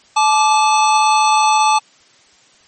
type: tone pair together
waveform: square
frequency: 865 / 1175.2 Hz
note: A5 / D6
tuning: -30 / +1 cents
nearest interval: perfect fourth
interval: 531 cents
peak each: -12 / -17 dBFS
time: 0.16-1.79 s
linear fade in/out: 10 ms
effects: white hiss -50 dBFS RMS until 2.67 s + MP3 32 kbps